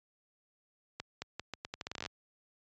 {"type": "accelerating click train", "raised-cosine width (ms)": 0.2, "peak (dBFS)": -21, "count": 16, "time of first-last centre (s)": [1, 2.061], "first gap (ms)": 220, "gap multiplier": 0.8, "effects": ["high-pass 60 Hz 12 dB/octave", "resampled to 16000 Hz"]}